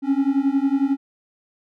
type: beating tone pair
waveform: triangle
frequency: 269.6 / 280.6 Hz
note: C#4 / C#4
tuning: -48 / +21 cents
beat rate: 11 Hz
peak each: -18 dBFS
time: 0.02-0.97 s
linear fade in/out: 50 ms
effects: none